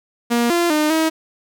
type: tone with pitch steps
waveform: sawtooth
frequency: 237 / 344.3 / 304.1 / 319.4 Hz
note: A#3 / F4 / D#4 / D#4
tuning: +29 / -25 / -40 / +45 cents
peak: -11 dBFS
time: 0.3-1.1 s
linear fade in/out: 20 ms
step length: 200 ms
effects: none